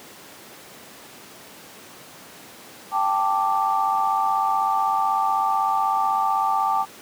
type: chord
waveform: sine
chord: G suspended second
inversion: none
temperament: equal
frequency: 784 / 880 / 1174.7 Hz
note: G5 / A5 / D6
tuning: 0 / 0 / 0 cents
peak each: -23 dBFS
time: 2.91-6.86 s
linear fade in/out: 50 ms
effects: pink hiss -43 dBFS RMS until 7.01 s + high-pass 200 Hz 12 dB/octave